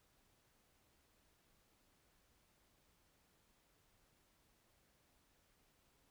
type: silence
effects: pink hiss -75 dBFS RMS until 6.1 s